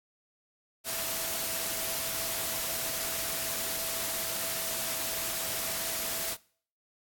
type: tone in noise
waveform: sine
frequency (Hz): 659.3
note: E5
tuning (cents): 0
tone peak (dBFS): -43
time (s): 0.84-6.37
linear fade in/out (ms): 50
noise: white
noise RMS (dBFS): -33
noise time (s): 0.84-6.37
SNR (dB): -13
effects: noise-tail reverb RT60 0.5 s tail -22 dB re dry + AAC 64 kbps